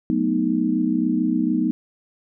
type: chord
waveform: sine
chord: B dominant seventh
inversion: second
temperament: equal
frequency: 185 / 220 / 246.9 / 311.1 Hz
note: F#3 / A3 / B3 / D#4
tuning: 0 / 0 / 0 / 0 cents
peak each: -26 / -25 / -22 / -22 dBFS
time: 0.1-1.71 s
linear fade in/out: 0 ms
effects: none